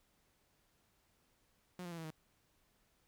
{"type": "tone with pitch steps", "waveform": "sawtooth", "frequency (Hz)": [180, 173.97, 168.14, 162.51, 157.06], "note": ["F#3", "F3", "E3", "E3", "D#3"], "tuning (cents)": [-47, -6, 35, -24, 17], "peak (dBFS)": -40, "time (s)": [1.79, 2.105], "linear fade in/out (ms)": 2, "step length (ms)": 63, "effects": ["pink hiss -75 dBFS RMS until 3.07 s"]}